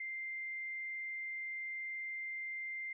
sine tone, 2093 Hz, C7, in tune, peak -39 dBFS, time 0-2.93 s, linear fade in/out 5 ms, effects none

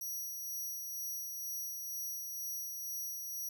10% pulse tone with tremolo, 5790 Hz, F#8, 38 cents flat, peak -32 dBFS, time 0.01-3.49 s, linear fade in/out 5 ms, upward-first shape sine, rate 2.1 Hz, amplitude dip 30%, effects none

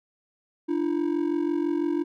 triangle ring-modulated tone, 318.3 Hz, D#4, 39 cents sharp, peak -18 dBFS, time 0.68-2.04 s, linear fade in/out 20 ms, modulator 23 Hz, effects none

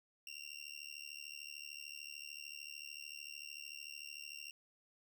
25% pulse tone with amplitude modulation, 2761 Hz, F7, 20 cents flat, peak -39 dBFS, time 0.27-4.51 s, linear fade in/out 2 ms, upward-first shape sine, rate 73.4 Hz, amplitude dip 100%, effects none

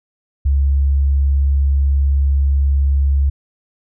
sine tone, 69.3 Hz, C#2, in tune, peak -11 dBFS, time 0.45-3.3 s, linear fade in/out 10 ms, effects none

